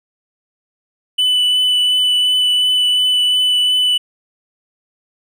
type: tone with vibrato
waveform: triangle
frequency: 2988 Hz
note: F#7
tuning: 16 cents sharp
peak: -10 dBFS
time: 1.18-3.98 s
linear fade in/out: 10 ms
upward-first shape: triangle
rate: 2.8 Hz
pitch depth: 11 cents each way
effects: none